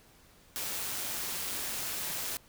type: noise with amplitude modulation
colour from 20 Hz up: white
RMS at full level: -34 dBFS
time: 0.56-2.37 s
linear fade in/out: 0 ms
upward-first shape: sine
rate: 189 Hz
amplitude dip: 40%
effects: pink hiss -60 dBFS RMS until 2.48 s